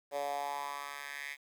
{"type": "tone with high-pass filter sweep", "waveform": "10% pulse", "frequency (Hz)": 142.4, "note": "C#3", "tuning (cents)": 47, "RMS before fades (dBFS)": -39, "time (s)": [0.11, 1.37], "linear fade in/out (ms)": 50, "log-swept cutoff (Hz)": [560, 2100], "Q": 4, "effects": ["10-bit"]}